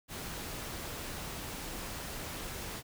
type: noise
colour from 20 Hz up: pink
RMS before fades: -41 dBFS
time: 0.08-2.83 s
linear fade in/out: 50 ms
effects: none